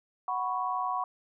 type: chord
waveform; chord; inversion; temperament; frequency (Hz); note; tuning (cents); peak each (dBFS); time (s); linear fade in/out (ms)
sine; F# suspended fourth; none; equal; 740 / 987.8 / 1108.7; F#5 / B5 / C#6; 0 / 0 / 0; -33 / -33 / -32; 0.28-1.04; 2
effects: none